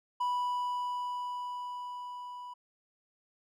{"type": "tone with level ramp", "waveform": "triangle", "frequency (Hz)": 985, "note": "B5", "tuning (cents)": -5, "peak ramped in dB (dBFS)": [-26, -40], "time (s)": [0.2, 2.54], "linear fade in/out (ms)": 10, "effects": []}